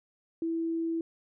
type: tone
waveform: sine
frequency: 329.6 Hz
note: E4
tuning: in tune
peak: -28 dBFS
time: 0.42-1.01 s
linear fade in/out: 2 ms
effects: none